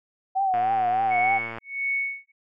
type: tone with vibrato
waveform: sine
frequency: 753 Hz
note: F#5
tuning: 30 cents sharp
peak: -20 dBFS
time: 0.35-1.39 s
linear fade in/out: 20 ms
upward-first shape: triangle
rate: 3.3 Hz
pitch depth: 91 cents each way
type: click train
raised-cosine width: 0.5 ms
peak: -20 dBFS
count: 120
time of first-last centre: 0.54-1.584 s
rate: 114 Hz
type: tone with tremolo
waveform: sine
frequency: 2217 Hz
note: C#7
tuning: in tune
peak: -22 dBFS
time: 1.1-2.32 s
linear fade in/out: 20 ms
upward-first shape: sine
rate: 1.5 Hz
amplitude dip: 100%
effects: none